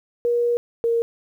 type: tone pair in turn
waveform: sine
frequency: 477 / 464.5 Hz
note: A#4 / A#4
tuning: +40 / -6 cents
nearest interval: unison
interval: 46 cents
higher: first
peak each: -17 dBFS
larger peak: neither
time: 0.25-0.57 / 0.84-1.02 s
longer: first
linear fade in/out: 0 ms
effects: 9-bit